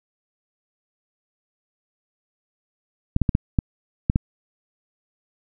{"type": "clicks", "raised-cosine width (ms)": 5, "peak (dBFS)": -5, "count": 7, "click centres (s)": [3.164, 3.217, 3.292, 3.351, 3.588, 4.099, 4.159], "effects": []}